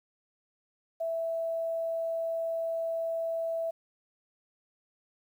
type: tone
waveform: sine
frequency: 659.3 Hz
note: E5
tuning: in tune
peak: -29 dBFS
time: 1-3.71 s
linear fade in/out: 10 ms
effects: 10-bit